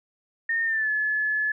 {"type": "tone with pitch glide", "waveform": "sine", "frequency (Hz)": [1830, 1717.3], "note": ["A#6", "A6"], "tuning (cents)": [-32, -43], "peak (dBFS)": -22, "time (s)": [0.49, 1.52], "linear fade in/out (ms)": 5, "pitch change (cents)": -111, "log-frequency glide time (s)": [0.64, 0.9], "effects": []}